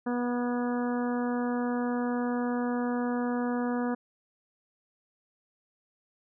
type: harmonic tone with a mistuned harmonic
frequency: 243.7 Hz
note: B3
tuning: 23 cents flat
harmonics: 1 / 2 / 3 / 4 / 5 / 6 / 7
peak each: -28 / -34 / -38 / -40 / -42 / -44 / -45 dBFS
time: 0.06-3.95 s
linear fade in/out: 10 ms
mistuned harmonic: 7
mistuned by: -20 cents
effects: none

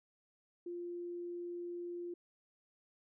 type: tone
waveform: sine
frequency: 348.8 Hz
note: F4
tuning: 2 cents flat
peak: -40 dBFS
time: 0.66-2.14 s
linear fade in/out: 5 ms
effects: none

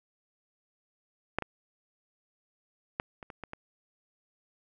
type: clicks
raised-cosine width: 0.5 ms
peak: -12 / -19 / -14 / -28 / -28 / -24 / -24 dBFS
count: 7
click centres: 1.386 / 1.423 / 2.999 / 3.228 / 3.302 / 3.437 / 3.534 s
effects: none

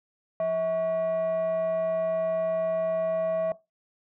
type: tone with frequency modulation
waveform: sine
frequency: 646 Hz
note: E5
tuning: 35 cents flat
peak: -22 dBFS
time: 0.4-3.52 s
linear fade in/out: 2 ms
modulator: 471 Hz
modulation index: 0.31
effects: noise-tail reverb RT60 0.2 s tail -17 dB re dry + tanh soft clip ceiling -22 dBFS

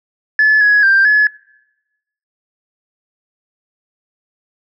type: tone with pitch steps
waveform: sine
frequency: 1725 / 1675 / 1580 / 1705 Hz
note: A6 / G#6 / G6 / G#6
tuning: -35 / +14 / +13 / +45 cents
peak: -6 dBFS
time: 0.39-1.27 s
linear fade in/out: 2 ms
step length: 220 ms
effects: noise-tail reverb RT60 1.0 s tail -25 dB re dry + tanh soft clip ceiling -4 dBFS

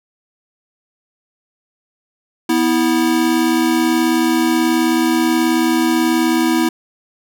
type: tone pair together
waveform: square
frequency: 246.9 / 325.5 Hz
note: B3 / E4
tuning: 0 / -22 cents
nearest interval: perfect fourth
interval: 478 cents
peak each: -18 / -15 dBFS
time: 2.49-6.69 s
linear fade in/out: 5 ms
effects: none

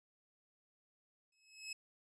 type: tone with exponential growth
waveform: 20% pulse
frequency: 2580 Hz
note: E7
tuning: 38 cents flat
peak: -36 dBFS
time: 1.32-1.73 s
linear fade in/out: 5 ms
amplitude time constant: 89 ms
effects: resampled to 22050 Hz

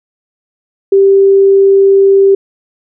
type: tone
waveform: sine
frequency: 392 Hz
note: G4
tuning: in tune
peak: -3 dBFS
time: 0.92-2.35 s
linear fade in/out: 5 ms
effects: none

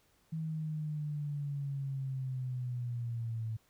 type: linear sweep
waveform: sine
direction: down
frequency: 160.9 to 110.4 Hz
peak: -34 dBFS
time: 0.32-3.57 s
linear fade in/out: 10 ms
effects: pink hiss -70 dBFS RMS until 3.69 s

